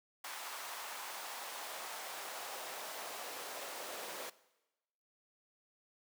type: noise with high-pass filter sweep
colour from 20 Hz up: pink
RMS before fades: -45 dBFS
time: 0.24-4.3 s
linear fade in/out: 5 ms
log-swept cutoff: 950 to 510 Hz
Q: 1.5
effects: noise-tail reverb RT60 1.0 s tail -19 dB re dry